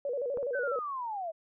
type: tone with vibrato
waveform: sine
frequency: 523.3 Hz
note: C5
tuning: in tune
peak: -30 dBFS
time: 0.05-0.79 s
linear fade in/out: 2 ms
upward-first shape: square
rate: 12 Hz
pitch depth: 130 cents each way
type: clicks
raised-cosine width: 1 ms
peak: -28 / -35 dBFS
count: 2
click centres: 0.373 / 0.43 s
type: linear sweep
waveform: sine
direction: down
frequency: 1568 to 623 Hz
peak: -33 dBFS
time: 0.53-1.32 s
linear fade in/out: 20 ms
effects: none